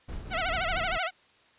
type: noise with tremolo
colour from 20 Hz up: brown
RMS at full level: -35 dBFS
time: 0.08-0.98 s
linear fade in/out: 10 ms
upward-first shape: triangle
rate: 4.7 Hz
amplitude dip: 50%
type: tone with vibrato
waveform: 15% pulse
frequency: 698 Hz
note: F5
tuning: 1 cent flat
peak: -21 dBFS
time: 0.3-1.11 s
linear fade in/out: 50 ms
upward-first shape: sine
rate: 13 Hz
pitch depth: 150 cents each way
effects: white hiss -61 dBFS RMS until 1.58 s + resampled to 8000 Hz